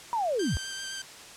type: linear sweep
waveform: sine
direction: down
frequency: 972 to 44.96 Hz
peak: -25 dBFS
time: 0.13-0.57 s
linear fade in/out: 0 ms
type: tone with vibrato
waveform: 10% pulse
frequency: 1568 Hz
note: G6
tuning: in tune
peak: -25 dBFS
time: 0.39-1.02 s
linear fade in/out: 5 ms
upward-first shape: square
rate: 7.7 Hz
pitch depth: 11 cents each way
effects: white hiss -46 dBFS RMS until 1.36 s + low-pass 8000 Hz 12 dB/octave